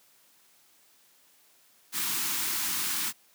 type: band-stop noise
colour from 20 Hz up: white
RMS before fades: -30 dBFS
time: 1.92-3.13 s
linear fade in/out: 50 ms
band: 370 to 850 Hz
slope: 48 dB/octave
effects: white hiss -62 dBFS RMS until 3.34 s + high-pass 150 Hz 12 dB/octave